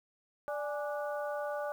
harmonic tone with a mistuned harmonic, 293.7 Hz, D4, in tune, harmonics 2 / 3 / 4 / 5, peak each -35 / -41 / -44 / -44 dBFS, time 0.48-1.72 s, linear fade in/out 0 ms, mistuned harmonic 3, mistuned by -92 cents, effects 10-bit

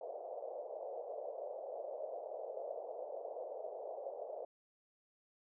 white band-pass noise, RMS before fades -45 dBFS, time 0.01-4.45 s, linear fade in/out 5 ms, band 480 to 670 Hz, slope 48 dB/octave, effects none

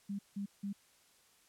sine tone bursts, 200.2 Hz, G3, 37 cents sharp, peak -36 dBFS, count 3, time 0.09-0.73 s, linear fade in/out 10 ms, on 100 ms, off 170 ms, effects white hiss -67 dBFS RMS until 1.48 s + low-pass 11000 Hz 12 dB/octave

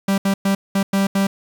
45% pulse tone bursts at uneven times, 196 Hz, G3, in tune, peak -15 dBFS, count 6, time 0.08-0.18 / 0.25-0.34 / 0.45-0.55 / 0.75-0.83 / 0.93-1.07 / 1.15-1.27 s, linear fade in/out 5 ms, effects 7-bit

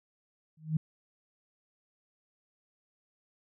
sine tone with exponential growth, 156.8 Hz, D#3, 14 cents sharp, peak -22 dBFS, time 0.57-0.77 s, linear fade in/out 5 ms, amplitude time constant 43 ms, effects none

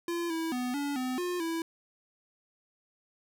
square tone with pitch steps, 342.2 / 326.2 / 248.8 / 285.3 / 254.9 / 356.2 / 329.5 Hz, F4 / E4 / B3 / C#4 / C4 / F4 / E4, -35 / -18 / +13 / +50 / -45 / +34 / -1 cents, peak -31 dBFS, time 0.08-1.62 s, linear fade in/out 2 ms, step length 220 ms, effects none

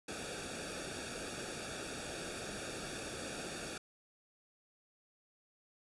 pink noise with comb filter, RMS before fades -43 dBFS, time 0.08-3.78 s, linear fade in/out 5 ms, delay 0.98 ms, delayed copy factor -0.8, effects resampled to 24000 Hz

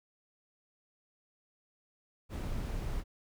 brown noise, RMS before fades -36 dBFS, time 2.29-3.04 s, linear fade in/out 50 ms, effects none

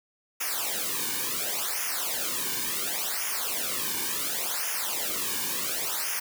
white noise with flanger, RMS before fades -30 dBFS, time 0.4-6.2 s, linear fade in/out 10 ms, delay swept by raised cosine 0.24 to 1.54 ms, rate 0.7 Hz, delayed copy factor -0.95, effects none

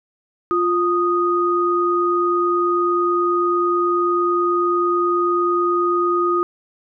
sine tone pair together, 350 / 1240.8 Hz, F4 / D#6, +4 / -5 cents, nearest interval octave + minor seventh, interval 2191 cents, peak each -18 dBFS, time 0.51-6.43 s, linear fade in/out 0 ms, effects none

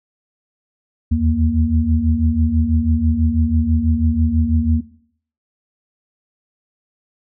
sine tone cluster, 77.9 / 84 / 233.8 Hz, D#2 / E2 / A#3, +3 / +33 / +5 cents, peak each -18 dBFS, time 1.11-4.81 s, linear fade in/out 10 ms, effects noise-tail reverb RT60 0.6 s tail -17 dB re dry

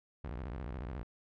sawtooth tone with vibrato, 61.74 Hz, B1, in tune, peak -35 dBFS, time 0.24-1.03 s, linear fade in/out 0 ms, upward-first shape square, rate 14 Hz, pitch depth 280 cents each way, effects low-pass 2000 Hz 12 dB/octave

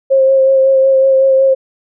sine tone with vibrato, 534 Hz, C5, 35 cents sharp, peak -6 dBFS, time 0.1-1.55 s, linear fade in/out 20 ms, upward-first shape sine, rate 5.4 Hz, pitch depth 17 cents each way, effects none

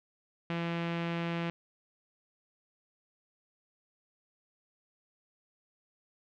sawtooth tone with low-pass filter, 169.1 Hz, E3, 44 cents sharp, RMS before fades -34 dBFS, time 0.5-1.5 s, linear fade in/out 0 ms, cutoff 2700 Hz, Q 1.9, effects none

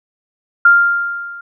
sine tone with level ramp, 1396.9 Hz, F6, in tune, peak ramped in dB -3 to -29 dBFS, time 0.65-1.41 s, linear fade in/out 5 ms, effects none

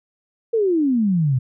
sine exponential sweep, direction down, 473 to 122.3 Hz, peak -15 dBFS, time 0.53-1.39 s, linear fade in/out 10 ms, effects none

